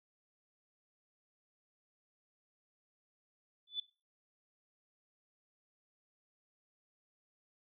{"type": "tone with exponential growth", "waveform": "sine", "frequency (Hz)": 3484, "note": "A7", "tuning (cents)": -18, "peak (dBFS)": -31, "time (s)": [3.67, 3.8], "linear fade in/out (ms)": 5, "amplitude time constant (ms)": 28, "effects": ["noise-tail reverb RT60 0.3 s tail -17 dB re dry"]}